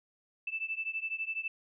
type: beating tone pair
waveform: sine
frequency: 2637 / 2649 Hz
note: E7 / E7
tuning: 0 / +8 cents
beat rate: 12 Hz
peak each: -36 / -37 dBFS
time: 0.47-1.48 s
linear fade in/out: 5 ms
effects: none